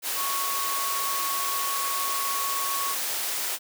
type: tone in noise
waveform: sine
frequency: 1108.7 Hz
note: C#6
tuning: in tune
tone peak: -29 dBFS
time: 0.15-2.96 s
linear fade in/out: 50 ms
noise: white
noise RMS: -29 dBFS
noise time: 0.02-3.59 s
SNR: -3 dB
effects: high-pass 400 Hz 12 dB/octave